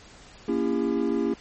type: chord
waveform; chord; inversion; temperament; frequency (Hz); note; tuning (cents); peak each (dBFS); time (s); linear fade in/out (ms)
triangle; A# diminished seventh; none; just; 233.1 / 279.7 / 335.6 / 402.8; A#3 / C#4 / E4 / G4; 0 / +16 / +31 / +47; -26; 0.48-1.34; 5
effects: pink hiss -49 dBFS RMS until 1.4 s + MP3 32 kbps